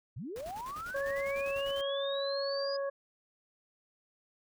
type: linear sweep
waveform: sine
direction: up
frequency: 87.31 to 4978 Hz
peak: -38 dBFS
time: 0.16-2.77 s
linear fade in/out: 10 ms
type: noise with tremolo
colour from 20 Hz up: pink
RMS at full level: -49 dBFS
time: 0.36-1.81 s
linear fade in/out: 0 ms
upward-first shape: square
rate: 10 Hz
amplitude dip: 60%
type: harmonic tone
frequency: 554.4 Hz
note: C#5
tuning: in tune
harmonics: 1 / 2 / 3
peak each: -32 / -43 / -46 dBFS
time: 0.94-2.9 s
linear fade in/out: 10 ms
effects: none